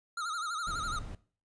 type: tone with vibrato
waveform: square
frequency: 1319 Hz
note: E6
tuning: 1 cent sharp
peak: -34 dBFS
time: 0.17-0.99 s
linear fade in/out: 5 ms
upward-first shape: sine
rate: 12 Hz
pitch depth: 120 cents each way
type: noise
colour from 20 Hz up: brown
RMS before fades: -41 dBFS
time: 0.67-1.15 s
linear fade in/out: 2 ms
effects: noise-tail reverb RT60 0.4 s tail -18 dB re dry + resampled to 22050 Hz